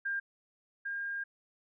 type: tone pair in turn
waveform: sine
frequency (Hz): 1600 / 1611.1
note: G6 / G6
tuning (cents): +35 / +47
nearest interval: unison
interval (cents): 12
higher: second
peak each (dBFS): -31 / -34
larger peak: first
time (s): 0.05-0.2 / 0.85-1.24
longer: second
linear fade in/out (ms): 10
effects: none